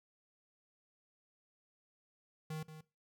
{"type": "tone with echo", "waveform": "square", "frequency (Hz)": 156.3, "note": "D#3", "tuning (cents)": 8, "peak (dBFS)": -40, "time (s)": [2.5, 2.63], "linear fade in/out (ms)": 5, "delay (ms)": 180, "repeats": 1, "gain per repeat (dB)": -10, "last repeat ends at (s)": 2.81, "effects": ["noise-tail reverb RT60 0.3 s tail -20 dB re dry"]}